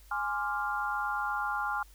sine chord, D half-diminished seventh, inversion second, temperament equal, 830.6 / 1046.5 / 1174.7 / 1396.9 Hz, Ab5 / C6 / D6 / F6, 0 / 0 / 0 / 0 cents, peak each -34 / -37 / -38 / -33 dBFS, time 0.11-1.83 s, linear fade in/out 5 ms, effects added 50 Hz sine -53 dBFS peak until 1.94 s + white hiss -61 dBFS RMS until 1.94 s

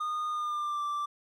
triangle tone with pitch glide, 1226 to 1172.7 Hz, D#6 to D6, -26 to -3 cents, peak -28 dBFS, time 0-1.06 s, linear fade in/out 10 ms, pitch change -77 cents, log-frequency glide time 0.29-0.83 s, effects none

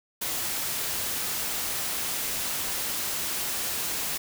white noise, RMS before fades -30 dBFS, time 0.21-4.18 s, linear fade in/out 10 ms, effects none

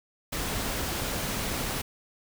pink noise, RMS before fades -31 dBFS, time 0.32-1.82 s, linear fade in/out 10 ms, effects none

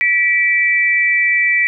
sine tone pair together, 1951.4 / 2323 Hz, B6 / D7, -21 / -20 cents, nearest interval minor third, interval 301 cents, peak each -14 dBFS, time 0.01-1.67 s, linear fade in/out 0 ms, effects none

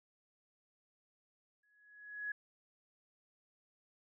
sine tone with exponential growth, 1680 Hz, G#6, 19 cents sharp, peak -35 dBFS, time 1.63-2.32 s, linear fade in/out 5 ms, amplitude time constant 150 ms, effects none

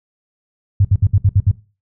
sine tone bursts, 98.6 Hz, G2, 11 cents sharp, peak -8 dBFS, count 7, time 0.8-1.514 s, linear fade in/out 5 ms, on 48 ms, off 63 ms, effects noise-tail reverb RT60 0.3 s tail -17 dB re dry

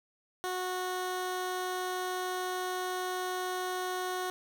15% pulse tone, 366.8 Hz, F#4, 15 cents flat, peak -26 dBFS, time 0.44-4.3 s, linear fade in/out 0 ms, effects none

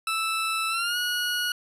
20% pulse tone with pitch glide, 1318.5 to 1454.5 Hz, E6 to F#6, 0 to -30 cents, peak -20 dBFS, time 0.07-1.52 s, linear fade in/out 2 ms, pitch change +170 cents, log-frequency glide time 0.69-0.97 s, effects resampled to 32000 Hz

